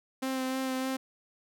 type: tone with vibrato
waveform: sawtooth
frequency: 261.6 Hz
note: C4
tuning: in tune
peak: -26 dBFS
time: 0.22-0.97 s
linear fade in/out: 10 ms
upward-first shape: sine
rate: 3.3 Hz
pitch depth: 16 cents each way
effects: none